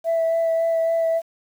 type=tone with vibrato; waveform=sine; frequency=659.3 Hz; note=E5; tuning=in tune; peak=-16 dBFS; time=0.04-1.22 s; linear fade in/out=50 ms; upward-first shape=sine; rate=3.6 Hz; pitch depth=12 cents each way; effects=tanh soft clip ceiling -15 dBFS + 8-bit